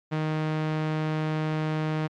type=tone; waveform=sawtooth; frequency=155.56 Hz; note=D#3; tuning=in tune; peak=-21 dBFS; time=0.11-2.08 s; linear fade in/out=20 ms; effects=low-pass 3000 Hz 12 dB/octave + MP3 96 kbps